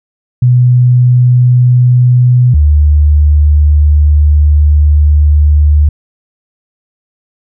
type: tone pair in turn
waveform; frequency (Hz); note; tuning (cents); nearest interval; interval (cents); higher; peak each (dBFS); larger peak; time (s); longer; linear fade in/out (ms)
sine; 124.1 / 74.34; B2 / D2; +9 / +22; major sixth; 887; first; -3; neither; 0.42-2.54 / 2.54-5.89; second; 5
effects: none